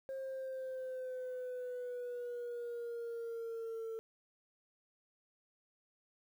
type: exponential sweep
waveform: sine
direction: down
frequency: 535 to 447.8 Hz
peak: -37 dBFS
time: 0.09-3.99 s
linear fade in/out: 0 ms
effects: tanh soft clip ceiling -38 dBFS + 11-bit